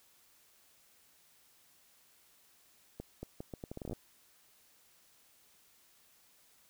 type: accelerating click train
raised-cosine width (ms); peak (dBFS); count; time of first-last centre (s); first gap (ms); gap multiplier
2; -28; 14; 3-3.931; 230; 0.76
effects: white hiss -66 dBFS RMS until 6.69 s